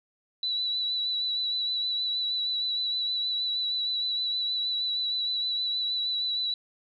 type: tone with vibrato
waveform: sine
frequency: 3951 Hz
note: B7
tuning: in tune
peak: -26 dBFS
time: 0.43-6.54 s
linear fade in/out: 2 ms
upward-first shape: triangle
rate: 6.4 Hz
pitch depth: 31 cents each way
effects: none